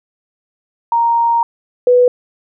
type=tone pair in turn; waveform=sine; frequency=932.3 / 493.9 Hz; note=A#5 / B4; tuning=0 / 0 cents; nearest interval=major seventh; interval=1100 cents; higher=first; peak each=-10 / -6 dBFS; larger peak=second; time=0.92-1.43 / 1.87-2.08 s; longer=first; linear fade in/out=2 ms; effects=none